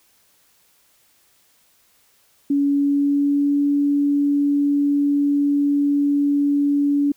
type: tone with pitch glide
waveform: sine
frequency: 282.7 to 286 Hz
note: C#4 to D4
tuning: +34 to -46 cents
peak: -15 dBFS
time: 2.5-7.12 s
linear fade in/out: 5 ms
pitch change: +20 cents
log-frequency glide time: 2.66-3.63 s
effects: white hiss -59 dBFS RMS until 7.16 s